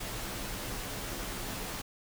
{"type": "noise with comb filter", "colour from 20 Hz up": "pink", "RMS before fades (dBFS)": -38, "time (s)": [0, 1.82], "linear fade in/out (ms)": 10, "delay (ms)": 13, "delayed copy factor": -0.55, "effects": []}